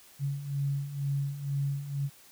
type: beating tone pair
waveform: sine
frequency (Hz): 138.59 / 140.69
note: C#3 / C#3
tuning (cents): 0 / +26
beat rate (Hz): 2.1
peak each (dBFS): -35 / -30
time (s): 0.19-2.1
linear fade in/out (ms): 50
effects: white hiss -56 dBFS RMS until 2.31 s